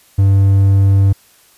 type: tone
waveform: triangle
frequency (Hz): 98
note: G2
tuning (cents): 0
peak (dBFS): -5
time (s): 0.18-1.13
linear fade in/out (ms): 10
effects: white hiss -49 dBFS RMS until 1.57 s + resampled to 32000 Hz